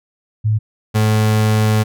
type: tone pair in turn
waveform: sine / 35% pulse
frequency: 108.1 / 108.1 Hz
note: A2 / A2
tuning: -30 / -30 cents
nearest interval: unison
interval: 0 cents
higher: neither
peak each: -12 / -10 dBFS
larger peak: second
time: 0.44-0.59 / 0.94-1.84 s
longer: second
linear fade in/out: 20 ms
effects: none